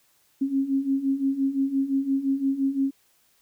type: beating tone pair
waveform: sine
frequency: 268.1 / 273.9 Hz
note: C4 / C#4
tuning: +42 / -21 cents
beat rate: 5.8 Hz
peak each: -27 / -23 dBFS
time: 0.41-2.91 s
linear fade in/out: 10 ms
effects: white hiss -64 dBFS RMS until 3.41 s